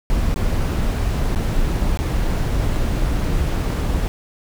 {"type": "noise with dropouts", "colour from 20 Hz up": "brown", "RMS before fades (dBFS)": -19, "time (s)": [0.1, 4.08], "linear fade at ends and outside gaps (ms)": 0, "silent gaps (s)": [[0.342, 0.36], [1.348, 1.359], [1.973, 1.99], [2.754, 2.759]], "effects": []}